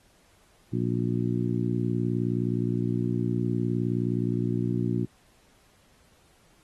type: harmonic tone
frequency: 59.4 Hz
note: A#1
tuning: 33 cents sharp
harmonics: 2 / 3 / 4 / 5 / 6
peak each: -28 / -30 / -31 / -32 / -33 dBFS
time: 0.72-5.06 s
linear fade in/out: 20 ms
effects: pink hiss -62 dBFS RMS until 6.63 s + AAC 32 kbps